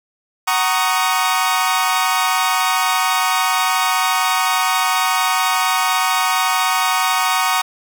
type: chord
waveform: sawtooth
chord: D# minor seventh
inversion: first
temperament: equal with one note detuned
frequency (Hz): 749.5 / 932.3 / 1108.7 / 1244.5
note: F#5 / A#5 / C#6 / D#6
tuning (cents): +22 / 0 / 0 / 0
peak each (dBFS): -17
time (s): 0.47-7.62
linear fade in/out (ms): 10
effects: none